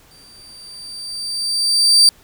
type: tone with exponential growth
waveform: 35% pulse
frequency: 4661 Hz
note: D8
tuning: 14 cents flat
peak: -5 dBFS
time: 0.11-2.09 s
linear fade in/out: 1 ms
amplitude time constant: 430 ms
effects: pink hiss -50 dBFS RMS until 2.23 s